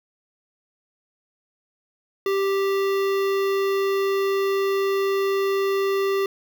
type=tone with notch filter; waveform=square; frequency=392 Hz; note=G4; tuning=in tune; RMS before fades=-22 dBFS; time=2.26-6.26 s; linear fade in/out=2 ms; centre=8400 Hz; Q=0.61; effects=none